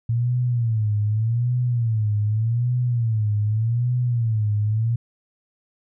sine tone with vibrato, 113.9 Hz, A#2, 40 cents flat, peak -18 dBFS, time 0.09-4.96 s, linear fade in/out 5 ms, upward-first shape sine, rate 0.84 Hz, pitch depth 150 cents each way, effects none

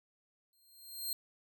10% pulse tone with exponential growth, 4190 Hz, C8, 2 cents sharp, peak -26 dBFS, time 0.53-1.13 s, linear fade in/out 1 ms, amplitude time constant 130 ms, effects none

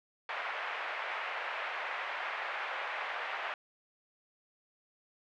white band-pass noise, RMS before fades -38 dBFS, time 0.29-3.54 s, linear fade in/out 2 ms, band 580 to 2300 Hz, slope 24 dB/octave, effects none

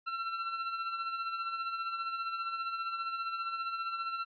40% pulse tone with tremolo, 1351 Hz, E6, 42 cents sharp, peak -31 dBFS, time 0.06-4.25 s, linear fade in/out 20 ms, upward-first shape sine, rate 15 Hz, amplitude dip 50%, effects resampled to 11025 Hz

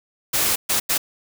white noise bursts at uneven times, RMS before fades -20 dBFS, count 3, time 0.33-0.56 / 0.69-0.8 / 0.89-0.98 s, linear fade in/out 10 ms, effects none

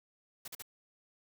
white noise bursts, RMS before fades -44 dBFS, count 3, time 0.45-0.623 s, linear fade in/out 5 ms, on 29 ms, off 43 ms, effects none

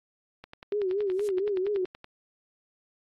click train, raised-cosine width 0.3 ms, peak -27 dBFS, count 18, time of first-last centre 0.44-2.044 s, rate 10.6 Hz
sine tone with vibrato, 392 Hz, G4, in tune, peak -25 dBFS, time 0.72-1.85 s, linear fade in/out 2 ms, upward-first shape sine, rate 4.3 Hz, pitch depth 120 cents each way
violet noise with exponential growth, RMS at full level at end -35 dBFS, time 1.07-1.28 s, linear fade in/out 5 ms, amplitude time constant 45 ms
effects low-pass 8000 Hz 12 dB/octave + AAC 32 kbps

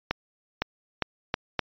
accelerating click train, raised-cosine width 0.3 ms, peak -8 dBFS, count 5, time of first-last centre 0.11-1.593 s, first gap 510 ms, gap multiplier 0.79, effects resampled to 11025 Hz

